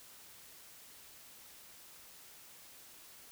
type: silence
effects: white hiss -56 dBFS RMS until 3.31 s